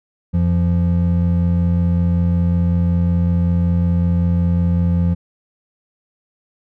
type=tone pair together; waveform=triangle; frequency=87.31 / 172.66 Hz; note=F2 / F3; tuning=0 / -19 cents; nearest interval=octave; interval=1181 cents; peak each=-14 dBFS; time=0.33-5.15 s; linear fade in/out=20 ms; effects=none